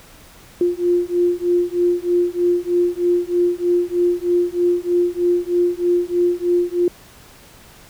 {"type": "beating tone pair", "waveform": "sine", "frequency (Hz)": [350, 353.2], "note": ["F4", "F4"], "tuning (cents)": [4, 20], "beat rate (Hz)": 3.2, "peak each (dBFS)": -18, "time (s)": [0.61, 6.88], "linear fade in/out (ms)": 2, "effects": ["pink hiss -45 dBFS RMS until 7.89 s"]}